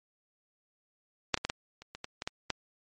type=clicks; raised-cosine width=0.2 ms; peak=-6 / -16 / -12 / -13 / -30 / -24 / -20 / -18 / -15 / -12 dBFS; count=10; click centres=1.343 / 1.375 / 1.45 / 1.499 / 1.82 / 1.95 / 2.044 / 2.221 / 2.275 / 2.503 s; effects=MP3 48 kbps